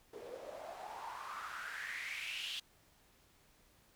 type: noise with band-pass filter sweep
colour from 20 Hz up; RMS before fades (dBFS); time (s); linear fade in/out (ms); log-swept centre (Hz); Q
white; -45; 0.13-2.6; 5; 430 to 3300; 5.9
effects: pink hiss -68 dBFS RMS until 3.95 s